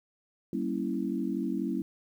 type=chord; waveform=sine; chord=G diminished seventh; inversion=none; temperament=equal with one note detuned; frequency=192.85 / 233.1 / 277.2 / 329.6 Hz; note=G3 / Bb3 / Db4 / Fb4; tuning=-28 / 0 / 0 / 0 cents; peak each=-34 dBFS; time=0.53-1.82 s; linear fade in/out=2 ms; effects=10-bit